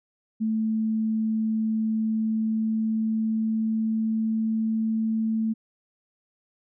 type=tone with pitch glide; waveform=sine; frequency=220 to 221.7 Hz; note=A3 to A3; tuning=0 to +13 cents; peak=-22 dBFS; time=0.4-5.54 s; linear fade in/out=20 ms; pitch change=+13 cents; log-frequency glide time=1.94-4.96 s; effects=none